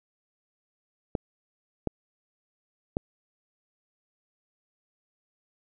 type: clicks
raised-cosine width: 2 ms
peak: -13 dBFS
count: 3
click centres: 1.152 / 1.873 / 2.969 s
effects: none